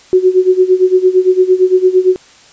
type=tone with tremolo; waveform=sine; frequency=370 Hz; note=F#4; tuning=in tune; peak=-3 dBFS; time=0.13-2.16 s; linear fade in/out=0 ms; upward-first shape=sine; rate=8.8 Hz; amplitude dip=85%; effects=white hiss -42 dBFS RMS until 2.52 s + resampled to 16000 Hz